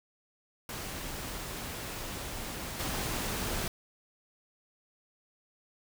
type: noise with level steps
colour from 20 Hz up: pink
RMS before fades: -39 / -34 dBFS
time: 0.69-3.68 s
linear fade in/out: 2 ms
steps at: 2.79 s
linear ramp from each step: 5 ms
effects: none